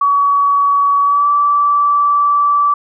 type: tone with pitch glide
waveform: sine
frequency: 1132 to 1159.1 Hz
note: C#6 to D6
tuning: +36 to -23 cents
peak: -9 dBFS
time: 0.01-2.74 s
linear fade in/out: 5 ms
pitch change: +41 cents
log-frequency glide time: 1.02-1.28 s
effects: none